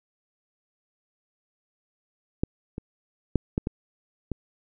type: clicks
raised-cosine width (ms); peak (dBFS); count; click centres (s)
3; -10 / -20 / -7 / -11 / -14 / -16; 6; 2.435 / 2.781 / 3.357 / 3.579 / 3.671 / 4.317
effects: none